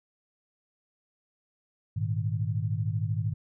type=chord; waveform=sine; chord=Ab suspended second; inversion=none; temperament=just; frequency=103.83 / 116.8 / 155.74 Hz; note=Ab2 / Bb2 / Eb3; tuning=0 / +4 / +2 cents; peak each=-29 / -31 / -33 dBFS; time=1.96-3.34 s; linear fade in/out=10 ms; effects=none